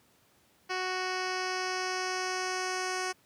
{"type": "tone with low-pass filter sweep", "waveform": "10% pulse", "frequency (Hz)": 370, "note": "F#4", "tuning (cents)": 0, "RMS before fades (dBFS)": -33, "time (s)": [0.69, 3.13], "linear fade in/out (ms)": 20, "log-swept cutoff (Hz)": [4400, 7200], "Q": 1.9, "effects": ["pink hiss -65 dBFS RMS until 3.25 s", "high-pass 100 Hz 12 dB/octave"]}